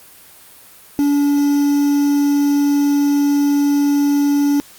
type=tone with quantisation; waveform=triangle; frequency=286.5 Hz; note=D4; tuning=43 cents flat; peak=-10 dBFS; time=0.99-4.6 s; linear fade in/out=0 ms; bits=5; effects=white hiss -43 dBFS RMS until 4.78 s + Opus 32 kbps